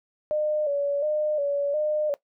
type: tone with vibrato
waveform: sine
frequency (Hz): 587.3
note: D5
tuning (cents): 0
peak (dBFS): -22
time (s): 0.31-2.14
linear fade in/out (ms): 0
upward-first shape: square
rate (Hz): 1.4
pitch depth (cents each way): 56
effects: noise-tail reverb RT60 0.1 s tail -18 dB re dry